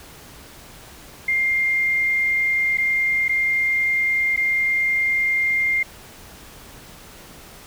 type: tone with dropouts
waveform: sine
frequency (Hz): 2110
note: C7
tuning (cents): +14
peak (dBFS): -17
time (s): 1.28-5.83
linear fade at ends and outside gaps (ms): 5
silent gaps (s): 2.773-2.782 / 3.282-3.292 / 4.363-4.374
effects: pink hiss -43 dBFS RMS until 7.66 s